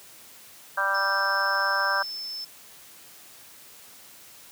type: harmonic tone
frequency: 196 Hz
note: G3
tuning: in tune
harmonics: 3 / 4 / 5 / 6 / 7 / 8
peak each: -33 / -34 / -30 / -29 / -32 / -25 dBFS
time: 0.77-2.03 s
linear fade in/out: 10 ms
type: tone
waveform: sine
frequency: 5274 Hz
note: E8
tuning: in tune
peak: -32 dBFS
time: 0.94-2.45 s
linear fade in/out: 10 ms
effects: white hiss -49 dBFS RMS until 4.51 s + high-pass 80 Hz 12 dB/octave